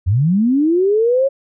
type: linear sweep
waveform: sine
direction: up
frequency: 82 to 555 Hz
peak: -11 dBFS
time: 0.06-1.29 s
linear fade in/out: 20 ms
effects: none